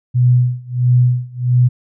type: tone with tremolo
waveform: sine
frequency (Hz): 124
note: B2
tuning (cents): +7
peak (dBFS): -7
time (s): 0.14-1.69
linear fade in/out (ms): 20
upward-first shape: sine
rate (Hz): 1.5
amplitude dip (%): 95
effects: none